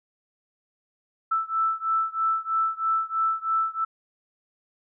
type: beating tone pair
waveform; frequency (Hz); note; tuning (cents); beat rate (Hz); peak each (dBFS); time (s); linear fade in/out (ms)
sine; 1320 / 1323.1; E6 / E6; +2 / +6; 3.1; -25 / -26; 1.31-3.85; 10
effects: none